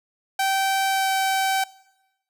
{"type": "tone with pitch glide", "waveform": "sawtooth", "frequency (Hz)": [775, 770.1], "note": ["G5", "G5"], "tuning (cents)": [-20, -31], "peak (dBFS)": -16, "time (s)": [0.39, 1.64], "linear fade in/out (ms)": 5, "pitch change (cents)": -11, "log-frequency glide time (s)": [0.87, 1.1], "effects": ["noise-tail reverb RT60 1.0 s tail -22 dB re dry"]}